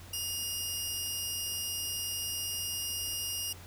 15% pulse tone pair together, 2834 / 4989 Hz, F7 / D#8, +25 / +4 cents, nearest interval minor seventh, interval 979 cents, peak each -27 / -34 dBFS, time 0.13-3.53 s, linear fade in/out 5 ms, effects added 89 Hz sine -49 dBFS peak until 3.66 s + pink hiss -52 dBFS RMS until 3.66 s

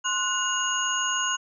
sine tone cluster, 1051 / 1467 / 2852 / 6660 Hz, C6 / F#6 / F7 / G#8, +7 / -15 / +36 / +4 cents, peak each -29 dBFS, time 0.04-1.37 s, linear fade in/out 20 ms, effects none

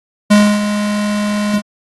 square tone with ADSR envelope, 207.7 Hz, G#3, in tune, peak -5 dBFS, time 0.3-1.62 s, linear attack 15 ms, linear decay 280 ms, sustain -10 dB, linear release 41 ms, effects AAC 32 kbps

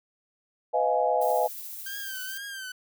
sine chord, F half-diminished seventh, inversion second, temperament just, 502.9 / 628.6 / 698.5 / 838.1 Hz, Cb5 / Eb5 / F5 / Ab5, +31 / +18 / 0 / +16 cents, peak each -27 dBFS, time 0.73-1.48 s, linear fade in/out 20 ms
violet noise with tremolo, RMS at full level -38 dBFS, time 1.21-2.38 s, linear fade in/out 5 ms, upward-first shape triangle, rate 14 Hz, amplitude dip 25%
sawtooth tone with vibrato, 1568 Hz, G6, in tune, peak -32 dBFS, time 1.86-2.72 s, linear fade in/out 5 ms, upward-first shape triangle, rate 2.1 Hz, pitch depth 83 cents each way
effects none

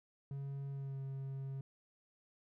triangle tone with pitch glide, 138.59 to 135.5 Hz, C#3 to C#3, 0 to -39 cents, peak -38 dBFS, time 0.31-1.61 s, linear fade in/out 2 ms, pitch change -39 cents, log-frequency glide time 0.71-0.99 s, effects none

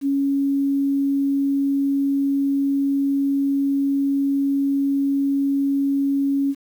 sine tone, 277.6 Hz, C#4, 3 cents sharp, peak -17 dBFS, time 0.01-6.55 s, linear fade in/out 50 ms, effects 8-bit

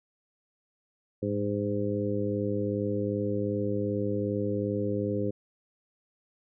harmonic tone with a mistuned harmonic, 102.6 Hz, G#2, 21 cents flat, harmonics 1 / 2 / 3 / 4 / 5, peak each -33 / -33 / -33 / -33 / -33 dBFS, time 1.22-5.31 s, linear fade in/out 10 ms, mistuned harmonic 1, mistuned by +53 cents, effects none

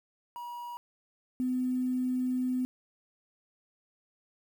triangle / sine tone pair in turn, 960 / 253.5 Hz, B5 / B3, -49 / +45 cents, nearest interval octave + major seventh, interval 2306 cents, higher first, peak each -36 / -27 dBFS, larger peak second, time 0.36-0.77 / 1.4-2.65 s, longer second, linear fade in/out 0 ms, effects 9-bit

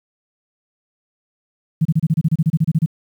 sine tone bursts, 159.5 Hz, D#3, 43 cents sharp, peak -11 dBFS, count 15, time 1.81-2.861 s, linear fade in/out 10 ms, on 43 ms, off 29 ms, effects 8-bit

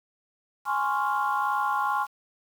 sine chord, Db major seventh, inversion second, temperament equal, 830.6 / 1046.5 / 1108.7 / 1396.9 Hz, Ab5 / C6 / Db6 / F6, 0 / 0 / 0 / 0 cents, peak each -27 / -28 / -29 / -30 dBFS, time 0.65-2.07 s, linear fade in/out 50 ms, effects tanh soft clip ceiling -15 dBFS + 8-bit

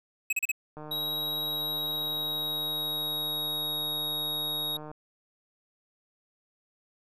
square tone bursts, 2561 Hz, D#7, 49 cents sharp, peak -25 dBFS, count 4, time 0.3-0.517 s, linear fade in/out 5 ms, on 28 ms, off 35 ms
click train, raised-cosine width 1 ms, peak -29 dBFS, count 631, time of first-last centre 0.77-4.915 s, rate 152 Hz
square tone with pitch glide, 3830 to 3773 Hz, A#7 to A#7, +46 to +20 cents, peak -30 dBFS, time 0.91-4.77 s, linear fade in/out 5 ms, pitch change -26 cents, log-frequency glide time 1.49-3.83 s
effects none

